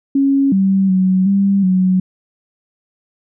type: tone with pitch steps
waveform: sine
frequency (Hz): 275.1 / 193.2 / 186.9 / 197.4 / 185.5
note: C#4 / G3 / F#3 / G3 / F#3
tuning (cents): -13 / -25 / +18 / +12 / +5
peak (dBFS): -10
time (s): 0.15-2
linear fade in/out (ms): 5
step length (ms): 370
effects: none